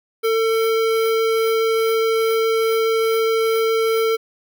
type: tone with notch filter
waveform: square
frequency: 448.8 Hz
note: A4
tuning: 34 cents sharp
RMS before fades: -18 dBFS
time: 0.23-4.17 s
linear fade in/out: 20 ms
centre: 7400 Hz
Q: 1.1
effects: none